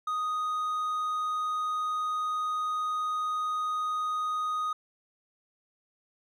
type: tone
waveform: triangle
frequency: 1244.5 Hz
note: D#6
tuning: in tune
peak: -26 dBFS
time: 0.07-4.73 s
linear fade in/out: 5 ms
effects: none